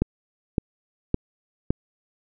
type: click train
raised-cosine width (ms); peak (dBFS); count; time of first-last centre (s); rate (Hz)
3; -7; 4; 0.02-1.705; 1.78
effects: none